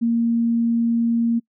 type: tone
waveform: sine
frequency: 232.4 Hz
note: A#3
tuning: 5 cents flat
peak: -16 dBFS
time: 0.01-1.4 s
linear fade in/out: 20 ms
effects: noise-tail reverb RT60 0.1 s tail -26 dB re dry